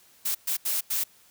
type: noise bursts at uneven times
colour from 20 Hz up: blue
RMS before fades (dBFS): -27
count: 4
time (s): 0.25-0.35 / 0.47-0.57 / 0.65-0.81 / 0.9-1.04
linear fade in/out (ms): 10
effects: white hiss -58 dBFS RMS until 1.3 s